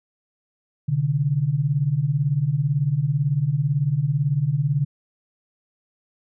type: beating tone pair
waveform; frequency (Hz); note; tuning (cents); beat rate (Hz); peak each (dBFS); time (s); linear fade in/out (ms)
sine; 129.6 / 147.6; C3 / D3; -16 / +9; 18; -23 / -20; 0.88-4.85; 10
effects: none